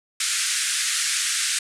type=band-pass noise; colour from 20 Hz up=white; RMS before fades=-24 dBFS; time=0.2-1.59 s; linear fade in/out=5 ms; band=1400 to 9800 Hz; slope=48 dB/octave; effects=none